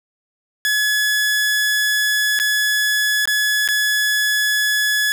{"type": "tone with dropouts", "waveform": "sawtooth", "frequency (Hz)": 1700, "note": "G#6", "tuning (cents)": 40, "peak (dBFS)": -12, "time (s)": [0.65, 5.12], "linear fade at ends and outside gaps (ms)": 0, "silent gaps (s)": [[2.39, 2.399], [3.255, 3.275], [3.677, 3.687]], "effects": []}